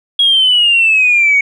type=exponential sweep; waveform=sine; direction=down; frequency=3322 to 2217 Hz; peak=-6 dBFS; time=0.19-1.41 s; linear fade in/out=5 ms; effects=tanh soft clip ceiling -2 dBFS